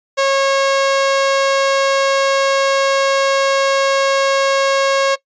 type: tone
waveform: sawtooth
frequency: 546 Hz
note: C#5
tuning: 26 cents flat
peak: -8 dBFS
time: 0.17-5.16 s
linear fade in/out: 20 ms
effects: noise-tail reverb RT60 0.1 s tail -19 dB re dry + resampled to 16000 Hz